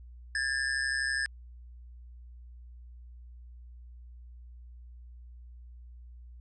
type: ring-modulated tone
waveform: square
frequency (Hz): 1703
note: G#6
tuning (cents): +43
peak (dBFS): -26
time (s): 0.35-1.26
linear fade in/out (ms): 0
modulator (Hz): 66.1
effects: added 60 Hz sine -46 dBFS peak until 6.4 s + resampled to 22050 Hz